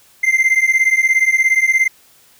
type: beating tone pair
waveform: triangle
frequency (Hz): 2075 / 2092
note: C7 / C7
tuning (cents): -15 / -1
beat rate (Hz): 17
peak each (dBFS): -13 / -12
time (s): 0.23-1.88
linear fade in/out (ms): 10
effects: white hiss -50 dBFS RMS until 2.39 s